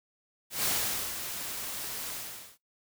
white noise with ADSR envelope, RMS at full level -28 dBFS, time 0.5-2.58 s, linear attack 150 ms, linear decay 480 ms, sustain -9 dB, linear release 480 ms, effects noise-tail reverb RT60 0.2 s tail -26 dB re dry

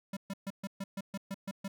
square tone bursts, 196 Hz, G3, in tune, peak -36 dBFS, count 10, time 0.13-1.68 s, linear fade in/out 5 ms, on 38 ms, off 130 ms, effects none

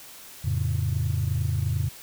sine chord, F augmented, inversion none, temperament equal, 87.31 / 110 / 138.59 Hz, F2 / A2 / C#3, 0 / 0 / 0 cents, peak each -26 / -26 / -27 dBFS, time 0.44-1.89 s, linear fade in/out 10 ms, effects tanh soft clip ceiling -16 dBFS + white hiss -45 dBFS RMS until 2.02 s

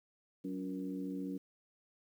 harmonic tone with a mistuned harmonic, 94.1 Hz, F#2, 30 cents sharp, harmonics 2 / 3 / 4 / 5, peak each -42 / -39 / -49 / -50 dBFS, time 0.44-1.38 s, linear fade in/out 10 ms, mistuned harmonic 4, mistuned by -92 cents, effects 11-bit

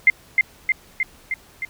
sine tone with echo, 2093 Hz, C7, in tune, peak -8 dBFS, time 0.07-0.1 s, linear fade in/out 2 ms, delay 310 ms, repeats 5, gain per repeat -3 dB, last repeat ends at 1.65 s, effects pink hiss -50 dBFS RMS until 1.69 s

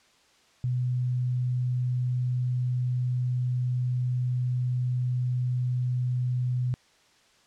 sine tone, 124.9 Hz, B2, 20 cents sharp, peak -24 dBFS, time 0.64-6.74 s, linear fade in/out 0 ms, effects white hiss -61 dBFS RMS until 7.46 s + low-pass 6000 Hz 12 dB/octave

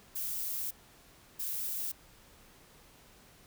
violet noise bursts at uneven times, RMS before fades -36 dBFS, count 2, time 0.15-0.71 / 1.39-1.92 s, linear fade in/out 10 ms, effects pink hiss -59 dBFS RMS until 3.46 s

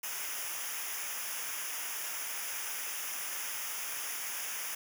white noise with comb filter, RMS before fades -38 dBFS, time 0.03-4.75 s, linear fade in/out 5 ms, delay 0.24 ms, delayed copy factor -0.9, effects none

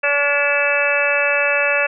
harmonic tone with a mistuned harmonic, 286.5 Hz, D4, 43 cents flat, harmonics 2 / 3 / 4 / 5 / 6 / 7 / 8 / 9, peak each -20 / -30 / -28 / -23 / -22 / -30 / -24 / -19 dBFS, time 0.03-1.87 s, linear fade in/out 10 ms, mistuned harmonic 9, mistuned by +36 cents, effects none

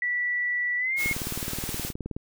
sine tone with pitch glide, 1958 to 2160 Hz, B6 to C#7, -15 to -45 cents, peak -24 dBFS, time 0.02-1.13 s, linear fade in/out 2 ms, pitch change +170 cents, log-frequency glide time 0.78-0.98 s
white noise, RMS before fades -34 dBFS, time 0.96-1.93 s, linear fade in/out 50 ms
click train, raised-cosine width 3 ms, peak -20 dBFS, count 22, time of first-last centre 1.06-2.165 s, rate 19 Hz
effects none

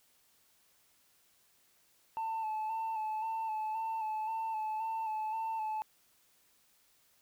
sine tone with vibrato, 880 Hz, A5, in tune, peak -31 dBFS, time 2.17-5.82 s, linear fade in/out 0 ms, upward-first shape square, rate 1.9 Hz, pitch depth 27 cents each way, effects tanh soft clip ceiling -32 dBFS + white hiss -69 dBFS RMS until 7.21 s

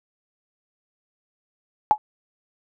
sine tone with exponential decay, 850 Hz, G#5, 40 cents sharp, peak -7 dBFS, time 1.91-1.98 s, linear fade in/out 0 ms, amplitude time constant 15 ms, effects none

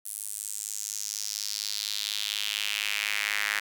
sawtooth tone with high-pass filter sweep, 104.2 Hz, G#2, 6 cents sharp, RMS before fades -32 dBFS, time 0.05-3.6 s, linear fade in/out 10 ms, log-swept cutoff 10000 to 1800 Hz, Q 2.8, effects none

